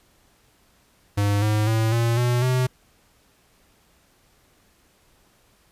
square tone with pitch steps, 101.9 / 106.6 / 111.51 / 116.65 / 122.02 / 127.65 Hz, G#2 / G#2 / A2 / A#2 / B2 / C3, -32 / +46 / +24 / +2 / -20 / -42 cents, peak -19 dBFS, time 1.17-2.67 s, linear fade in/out 10 ms, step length 250 ms, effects pink hiss -60 dBFS RMS until 5.71 s + resampled to 32000 Hz

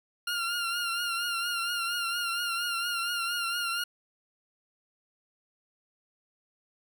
20% pulse tone with vibrato, 1396.9 Hz, F6, in tune, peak -24 dBFS, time 0.27-3.84 s, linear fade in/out 5 ms, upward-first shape triangle, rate 4.3 Hz, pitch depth 54 cents each way, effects none

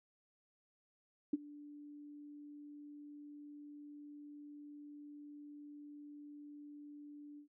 sine tone with ADSR envelope, 292.8 Hz, D4, 5 cents flat, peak -28 dBFS, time 1.33-7.48 s, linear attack 6 ms, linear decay 27 ms, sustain -22 dB, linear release 100 ms, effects none

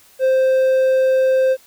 triangle tone with hard clipping, 523.3 Hz, C5, in tune, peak -13 dBFS, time 0.19-1.57 s, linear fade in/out 50 ms, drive 6 dB, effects white hiss -50 dBFS RMS until 1.66 s

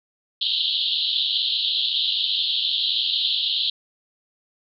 white band-pass noise, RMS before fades -23 dBFS, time 0.41-3.7 s, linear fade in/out 5 ms, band 3000 to 4200 Hz, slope 96 dB/octave, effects none

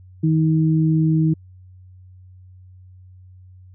sine tone pair together, 158.5 / 317 Hz, D#3 / D#4, +32 / +32 cents, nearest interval octave, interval 1200 cents, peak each -15 / -20 dBFS, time 0.23-1.34 s, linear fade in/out 10 ms, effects added 92 Hz sine -42 dBFS peak until 3.74 s

